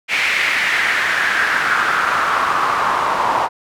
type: noise with band-pass filter sweep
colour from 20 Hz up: pink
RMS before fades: -17 dBFS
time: 0.08-3.49 s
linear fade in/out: 50 ms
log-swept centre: 2300 to 930 Hz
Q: 3.6
effects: none